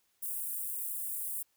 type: high-pass noise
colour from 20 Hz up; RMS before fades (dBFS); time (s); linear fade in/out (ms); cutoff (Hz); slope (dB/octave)
white; -37; 0.22-1.43; 10; 8600; 48
effects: white hiss -74 dBFS RMS until 1.56 s